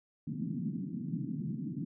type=band-pass noise; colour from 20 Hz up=pink; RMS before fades=-37 dBFS; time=0.27-1.85 s; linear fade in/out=5 ms; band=140 to 280 Hz; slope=48 dB/octave; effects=none